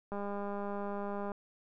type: click train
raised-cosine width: 1 ms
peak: -26 dBFS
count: 243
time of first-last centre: 0.12-1.318 s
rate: 202 Hz
effects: none